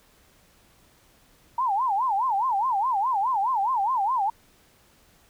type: tone with vibrato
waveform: sine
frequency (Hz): 907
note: A#5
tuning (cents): -48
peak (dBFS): -21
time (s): 1.58-4.3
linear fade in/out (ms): 5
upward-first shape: sine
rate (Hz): 4.8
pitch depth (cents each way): 270
effects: pink hiss -59 dBFS RMS until 5.29 s